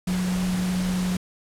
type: tone in noise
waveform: sine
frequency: 182.8 Hz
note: F#3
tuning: 21 cents flat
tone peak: -22 dBFS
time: 0.07-1.17 s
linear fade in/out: 5 ms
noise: pink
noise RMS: -33 dBFS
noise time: 0.07-1.17 s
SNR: +8 dB
effects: low-pass 11000 Hz 12 dB/octave